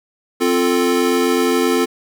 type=chord; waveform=square; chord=F major; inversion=second; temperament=equal; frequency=261.6 / 349.2 / 440 Hz; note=C4 / F4 / A4; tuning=0 / 0 / 0 cents; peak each=-19 dBFS; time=0.4-1.86 s; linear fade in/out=20 ms; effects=8-bit